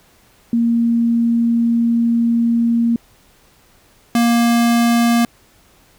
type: tone pair in turn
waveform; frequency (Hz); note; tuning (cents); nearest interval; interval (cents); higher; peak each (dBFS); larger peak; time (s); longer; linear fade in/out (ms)
sine / square; 233.1 / 235; A#3 / A#3; 0 / +14; unison; 14; second; -12; neither; 0.53-2.96 / 4.15-5.25; first; 2
effects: pink hiss -52 dBFS RMS until 5.98 s